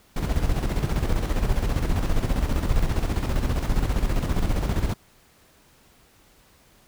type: noise with tremolo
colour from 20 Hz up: brown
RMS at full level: -21 dBFS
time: 0.16-4.94 s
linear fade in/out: 5 ms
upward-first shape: square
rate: 15 Hz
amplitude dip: 50%
effects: pink hiss -57 dBFS RMS until 6.87 s

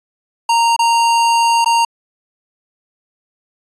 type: tone with dropouts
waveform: square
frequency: 928 Hz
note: A#5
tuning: 8 cents flat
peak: -11 dBFS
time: 0.49-1.85 s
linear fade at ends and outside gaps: 5 ms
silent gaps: 0.764-0.791 / 1.646-1.659 s
effects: resampled to 22050 Hz

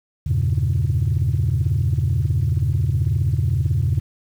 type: chord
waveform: sine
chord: E diminished seventh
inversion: none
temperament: equal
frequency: 82.41 / 98 / 116.54 / 138.59 Hz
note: E2 / G2 / Bb2 / Db3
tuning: 0 / 0 / 0 / 0 cents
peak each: -21 dBFS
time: 0.26-4 s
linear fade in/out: 10 ms
effects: tanh soft clip ceiling -11 dBFS + 8-bit

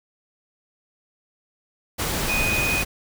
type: tone in noise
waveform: sine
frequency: 2489 Hz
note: D#7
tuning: in tune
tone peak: -22 dBFS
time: 2.28-2.83 s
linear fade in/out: 20 ms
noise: pink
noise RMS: -25 dBFS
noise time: 1.98-2.85 s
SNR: 0 dB
effects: none

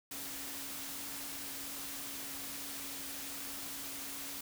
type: tone in noise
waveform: sine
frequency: 277.2 Hz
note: C#4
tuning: in tune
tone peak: -53 dBFS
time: 0.11-4.41 s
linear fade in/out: 5 ms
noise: white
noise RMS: -43 dBFS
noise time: 0.11-4.41 s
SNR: -13 dB
effects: none

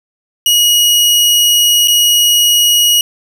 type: tone with dropouts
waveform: sawtooth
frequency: 2900 Hz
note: F#7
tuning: 35 cents flat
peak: -4 dBFS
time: 0.46-3.01 s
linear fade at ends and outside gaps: 2 ms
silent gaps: 1.875-1.881 s
effects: none

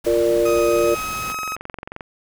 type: noise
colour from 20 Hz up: pink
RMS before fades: -33 dBFS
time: 0.04-1.33 s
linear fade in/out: 10 ms
type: chord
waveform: sine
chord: Bb major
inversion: second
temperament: equal with one note detuned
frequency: 349.2 / 463.5 / 587.3 Hz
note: F4 / Bb4 / D5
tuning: 0 / -10 / 0 cents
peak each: -19 / -19 / -19 dBFS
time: 0.06-0.95 s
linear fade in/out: 10 ms
type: tone with pitch glide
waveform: 30% pulse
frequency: 1254 to 1273.7 Hz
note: D#6 to D#6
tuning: +13 to +40 cents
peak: -22 dBFS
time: 0.45-1.56 s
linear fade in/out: 10 ms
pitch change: +27 cents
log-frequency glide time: 0.68-1.08 s
type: click train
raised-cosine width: 0.5 ms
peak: -17 dBFS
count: 17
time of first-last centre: 1.3-2.008 s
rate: 22.6 Hz
effects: none

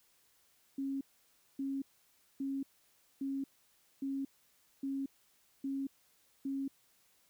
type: tone bursts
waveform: sine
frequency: 272.8 Hz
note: C#4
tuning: 28 cents flat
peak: -34 dBFS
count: 8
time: 0.78-6.68 s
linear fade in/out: 5 ms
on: 230 ms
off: 580 ms
effects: white hiss -70 dBFS RMS until 7.29 s

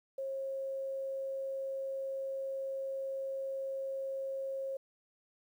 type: tone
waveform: sine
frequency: 539 Hz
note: C#5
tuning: 49 cents flat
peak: -35 dBFS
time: 0.18-4.77 s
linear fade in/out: 5 ms
effects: 11-bit

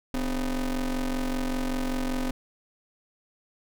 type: ring-modulated tone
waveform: 45% pulse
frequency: 138.59 Hz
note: C#3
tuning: in tune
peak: -23 dBFS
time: 0.14-2.31 s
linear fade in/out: 2 ms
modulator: 116 Hz
effects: none

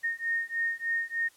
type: beating tone pair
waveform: sine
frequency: 1842 / 1845.3 Hz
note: A#6 / A#6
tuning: -21 / -18 cents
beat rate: 3.3 Hz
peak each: -31 dBFS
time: 0.03-1.29 s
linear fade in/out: 20 ms
effects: white hiss -60 dBFS RMS until 1.36 s + low-pass 12000 Hz 12 dB/octave

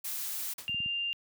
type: noise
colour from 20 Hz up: blue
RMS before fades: -36 dBFS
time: 0.04-0.54 s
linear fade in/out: 10 ms
type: noise with exponential decay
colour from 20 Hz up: white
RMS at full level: -39 dBFS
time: 0.58-0.77 s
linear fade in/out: 5 ms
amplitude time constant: 41 ms
type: tone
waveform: sine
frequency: 2794 Hz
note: F7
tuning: in tune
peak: -30 dBFS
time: 0.68-1.13 s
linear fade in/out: 0 ms
type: clicks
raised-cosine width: 5 ms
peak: -32 dBFS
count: 4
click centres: 0.695 / 0.745 / 0.803 / 0.86 s
effects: high-pass 80 Hz 12 dB/octave

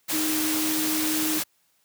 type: tone in noise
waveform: sine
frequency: 311.1 Hz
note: D#4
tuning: in tune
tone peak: -26 dBFS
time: 0.12-1.4 s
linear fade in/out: 20 ms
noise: white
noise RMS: -27 dBFS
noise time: 0.08-1.44 s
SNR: -2 dB
effects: white hiss -67 dBFS RMS until 1.84 s + high-pass 100 Hz 12 dB/octave

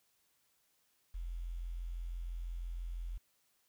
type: tone with quantisation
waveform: sine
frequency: 43 Hz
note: F1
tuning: 26 cents flat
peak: -38 dBFS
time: 1.14-3.18 s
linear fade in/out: 10 ms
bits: 11
effects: white hiss -75 dBFS RMS until 3.68 s

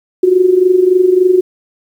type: tone with amplitude modulation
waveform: sine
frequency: 367.1 Hz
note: F#4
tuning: 14 cents flat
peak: -3 dBFS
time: 0.23-1.41 s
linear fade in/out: 5 ms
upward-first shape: sine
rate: 23.5 Hz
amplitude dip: 70%
effects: 7-bit

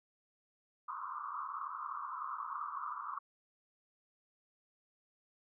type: band-pass noise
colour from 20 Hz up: white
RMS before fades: -42 dBFS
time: 0.88-3.19 s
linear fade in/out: 10 ms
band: 1000 to 1300 Hz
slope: 96 dB/octave
effects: none

